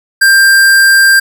square tone, 1587 Hz, G6, 21 cents sharp, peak -4 dBFS, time 0.21-1.2 s, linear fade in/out 10 ms, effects none

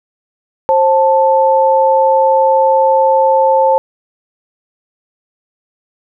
sine tone pair together, 531.9 / 880 Hz, C5 / A5, +28 / 0 cents, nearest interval major sixth, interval 872 cents, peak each -10 dBFS, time 0.69-3.78 s, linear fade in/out 0 ms, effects none

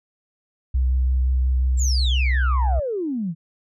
sine tone with vibrato, 64.2 Hz, C2, 32 cents flat, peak -15 dBFS, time 0.74-2.8 s, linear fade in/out 10 ms, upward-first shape sine, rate 5.7 Hz, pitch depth 15 cents each way
sine exponential sweep, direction down, 7700 to 153.3 Hz, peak -22 dBFS, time 1.77-3.35 s, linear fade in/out 50 ms
effects tanh soft clip ceiling -13 dBFS

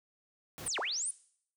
pink noise, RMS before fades -44 dBFS, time 0.58-0.68 s, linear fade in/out 0 ms
sine linear two-way sweep, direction down then up, 9956 to 326 to 9956 Hz, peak -32 dBFS, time 0.66-1.11 s, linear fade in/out 5 ms, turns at 0.79 s
effects noise-tail reverb RT60 0.6 s tail -19 dB re dry + high-pass 60 Hz 12 dB/octave

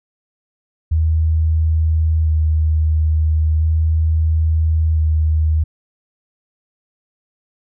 sine tone with vibrato, 78.9 Hz, D#2, 25 cents sharp, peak -12 dBFS, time 0.91-5.64 s, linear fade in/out 10 ms, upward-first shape square, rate 0.37 Hz, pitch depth 15 cents each way, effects none

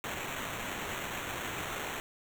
violet noise with sample-and-hold, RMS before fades -38 dBFS, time 0.04-2 s, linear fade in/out 0 ms, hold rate 4900 Hz, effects none

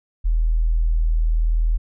sine tone, 40.38 Hz, E1, 35 cents flat, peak -15 dBFS, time 0.24-1.78 s, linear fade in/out 20 ms, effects none

